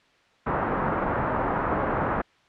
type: low-pass noise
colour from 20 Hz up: white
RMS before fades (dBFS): -26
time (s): 0.46-2.22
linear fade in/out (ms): 10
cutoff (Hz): 1300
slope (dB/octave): 24
effects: white hiss -60 dBFS RMS until 2.48 s + low-pass 3000 Hz 12 dB/octave